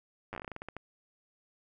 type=slowing click train; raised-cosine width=0.5 ms; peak=-25 dBFS; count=14; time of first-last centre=0.33-0.766 s; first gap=9 ms; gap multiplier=1.2; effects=none